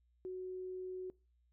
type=tone; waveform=sine; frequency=370 Hz; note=F#4; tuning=in tune; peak=-40 dBFS; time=0.25-1.1 s; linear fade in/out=0 ms; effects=noise-tail reverb RT60 0.3 s tail -23 dB re dry + added 60 Hz sine -70 dBFS peak until 1.52 s